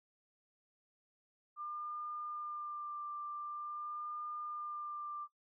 sine tone with vibrato, 1195 Hz, D6, 30 cents sharp, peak -40 dBFS, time 1.56-5.28 s, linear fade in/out 50 ms, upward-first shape sine, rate 0.46 Hz, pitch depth 17 cents each way, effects noise-tail reverb RT60 0.1 s tail -20 dB re dry

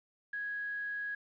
sine tone with quantisation, 1661.2 Hz, G#6, in tune, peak -35 dBFS, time 0.33-1.15 s, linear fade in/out 5 ms, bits 10, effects resampled to 11025 Hz

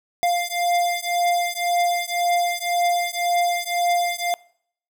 square beating tone pair, 698.5 / 700.4 Hz, F5 / F5, 0 / +5 cents, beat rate 1.9 Hz, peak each -23 dBFS, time 0.23-4.34 s, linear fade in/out 0 ms, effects noise-tail reverb RT60 0.6 s tail -23 dB re dry

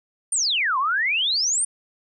sine exponential two-way sweep, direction down then up, 9397 to 1000 to 9397 Hz, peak -19 dBFS, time 0.32-1.65 s, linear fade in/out 5 ms, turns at 0.78 s, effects none

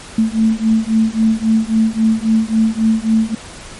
sine beating tone pair, 220 / 223.7 Hz, A3 / A3, 0 / +29 cents, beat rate 3.7 Hz, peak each -14 dBFS, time 0.18-3.35 s, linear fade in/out 5 ms, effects pink hiss -34 dBFS RMS until 3.79 s + MP3 48 kbps

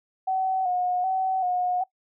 sine tone with vibrato, 740 Hz, F#5, in tune, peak -22 dBFS, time 0.27-1.84 s, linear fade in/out 10 ms, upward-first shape square, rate 1.3 Hz, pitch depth 40 cents each way, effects noise-tail reverb RT60 0.1 s tail -21 dB re dry

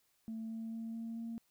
sine tone with pitch steps, 223.3 / 224.9 / 226.4 / 228 / 229.6 Hz, A3 / A3 / A3 / A#3 / A#3, +26 / +38 / +50 / -38 / -26 cents, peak -38 dBFS, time 0.28-1.38 s, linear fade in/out 0 ms, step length 220 ms, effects tanh soft clip ceiling -36 dBFS + white hiss -75 dBFS RMS until 1.5 s

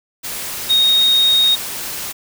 sine tone in noise, 3729 Hz, A#7, in tune, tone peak -10 dBFS, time 0.69-1.56 s, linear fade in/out 20 ms, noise white, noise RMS -26 dBFS, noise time 0.23-2.13 s, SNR +13 dB, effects none

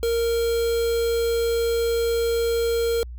triangle tone with quantisation, 463.8 Hz, A#4, 9 cents flat, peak -18 dBFS, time 0.03-3.03 s, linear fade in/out 0 ms, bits 5, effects added 60 Hz sine -33 dBFS peak until 3.18 s

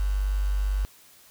sine tone with quantisation, 49 Hz, G1, in tune, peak -22 dBFS, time 0-0.85 s, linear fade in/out 0 ms, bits 7, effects white hiss -54 dBFS RMS until 1.3 s

